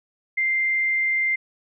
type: tone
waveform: sine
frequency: 2093 Hz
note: C7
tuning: in tune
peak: -19 dBFS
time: 0.37-1.36 s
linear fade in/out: 10 ms
effects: none